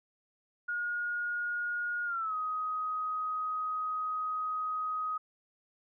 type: tone with pitch glide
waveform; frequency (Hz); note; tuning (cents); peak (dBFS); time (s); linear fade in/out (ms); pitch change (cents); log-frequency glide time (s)
sine; 1435 to 1256.5; F6 to D#6; +47 to +17; -31; 0.68-5.18; 10; -230; 2.05-2.35
effects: none